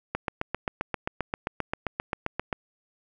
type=click train; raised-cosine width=0.5 ms; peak=-12 dBFS; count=19; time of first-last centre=0.15-2.528 s; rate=7.57 Hz; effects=none